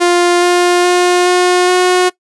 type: tone with pitch steps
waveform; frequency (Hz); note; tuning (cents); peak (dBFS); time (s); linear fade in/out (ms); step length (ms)
sawtooth; 350.8 / 353.9 / 356.9 / 360 / 363.2; F4 / F4 / F4 / F#4 / F#4; +8 / +23 / +38 / -47 / -32; -4; 0-2.1; 20; 420
effects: noise-tail reverb RT60 0.1 s tail -20 dB re dry + resampled to 24000 Hz